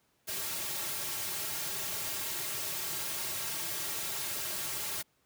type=noise with comb filter; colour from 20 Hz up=white; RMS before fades=-36 dBFS; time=0.27-5.03 s; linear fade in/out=20 ms; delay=4 ms; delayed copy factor=-0.95; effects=pink hiss -72 dBFS RMS until 5.25 s + high-pass 80 Hz 12 dB/octave